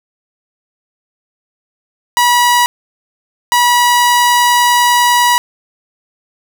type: tone bursts at uneven times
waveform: sawtooth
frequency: 970 Hz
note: B5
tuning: 31 cents flat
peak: -4 dBFS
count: 2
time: 2.17-2.66 / 3.52-5.38 s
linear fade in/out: 0 ms
effects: none